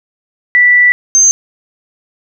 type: tone pair in turn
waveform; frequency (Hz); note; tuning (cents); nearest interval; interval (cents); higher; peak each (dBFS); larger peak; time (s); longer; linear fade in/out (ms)
sine; 1966 / 6298; B6 / G8; -8 / +7; octave + minor sixth; 2015; second; -4; neither; 0.55-0.92 / 1.15-1.31; first; 0
effects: none